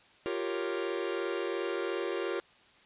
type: chord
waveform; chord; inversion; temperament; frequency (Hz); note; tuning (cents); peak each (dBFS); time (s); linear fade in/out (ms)
45% pulse; G half-diminished seventh; third; equal; 349.2 / 392 / 466.2 / 554.4; F4 / G4 / Bb4 / Db5; 0 / 0 / 0 / 0; -36 / -36 / -37 / -40; 0.26-2.4; 0
effects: white hiss -60 dBFS RMS until 2.85 s + resampled to 8000 Hz